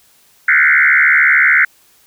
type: tone with frequency modulation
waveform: sine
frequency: 1800 Hz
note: A6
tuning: 39 cents sharp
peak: -7 dBFS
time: 0.48-1.65 s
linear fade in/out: 5 ms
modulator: 73.5 Hz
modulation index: 5
effects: white hiss -51 dBFS RMS until 2.06 s